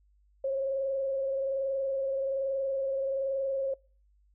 sine tone with frequency modulation, 541 Hz, C#5, 42 cents flat, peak -27 dBFS, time 0.44-3.74 s, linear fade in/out 5 ms, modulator 21.2 Hz, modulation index 0.43, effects noise-tail reverb RT60 0.4 s tail -26 dB re dry + added 50 Hz sine -62 dBFS peak until 4.34 s

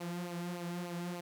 sawtooth tone with flanger, 174.5 Hz, F3, 1 cent flat, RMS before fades -40 dBFS, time 0-1.21 s, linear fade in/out 10 ms, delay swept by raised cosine 0.56 to 4.06 ms, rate 3.4 Hz, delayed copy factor -0.65, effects none

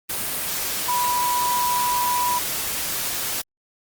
sine tone in noise, 981 Hz, B5, 12 cents flat, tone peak -20 dBFS, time 0.88-2.39 s, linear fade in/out 10 ms, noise white, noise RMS -26 dBFS, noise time 0.09-3.42 s, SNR +3 dB, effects Opus 32 kbps

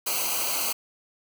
white noise with comb filter, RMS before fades -27 dBFS, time 0.06-0.73 s, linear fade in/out 10 ms, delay 0.56 ms, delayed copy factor -0.85, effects none

